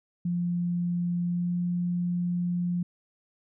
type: tone with pitch glide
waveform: sine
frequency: 174.61 to 175.93 Hz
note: F3 to F3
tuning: 0 to +13 cents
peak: -25 dBFS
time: 0.25-2.83 s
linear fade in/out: 5 ms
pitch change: +13 cents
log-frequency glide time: 1.26-1.54 s
effects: none